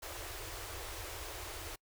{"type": "band-stop noise", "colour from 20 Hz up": "pink", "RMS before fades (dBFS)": -44, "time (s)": [0.02, 1.76], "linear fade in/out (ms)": 10, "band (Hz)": [110, 310], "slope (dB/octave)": 96, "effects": ["noise-tail reverb RT60 0.1 s tail -26 dB re dry"]}